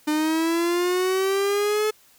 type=linear sweep; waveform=45% pulse; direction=up; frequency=300.6 to 431.7 Hz; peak=-20 dBFS; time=0.07-1.91 s; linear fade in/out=10 ms; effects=white hiss -56 dBFS RMS until 2.18 s